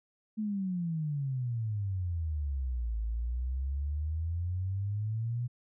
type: exponential two-way sweep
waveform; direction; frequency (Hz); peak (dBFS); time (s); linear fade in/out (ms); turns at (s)
sine; down then up; 220 to 54 to 123.3; -30; 0.37-5.48; 20; 2.99
effects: none